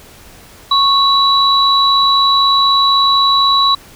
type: tone pair together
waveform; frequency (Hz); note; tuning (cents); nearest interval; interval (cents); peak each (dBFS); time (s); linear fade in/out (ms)
sine; 1101 / 3924; C#6 / B7; -12 / -12; octave + minor seventh; 2200; -11; 0.71-3.75; 5
effects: pink hiss -40 dBFS RMS until 3.95 s